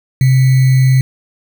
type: tone with sample-and-hold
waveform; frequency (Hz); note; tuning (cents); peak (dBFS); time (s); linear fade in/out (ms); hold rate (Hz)
sine; 130.81; C3; 0; -6; 0.21-1.01; 2; 2100
effects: none